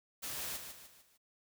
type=noise with echo; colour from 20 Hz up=white; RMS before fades=-41 dBFS; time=0.22-0.58 s; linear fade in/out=20 ms; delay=150 ms; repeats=4; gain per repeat=-7 dB; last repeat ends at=1.18 s; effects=none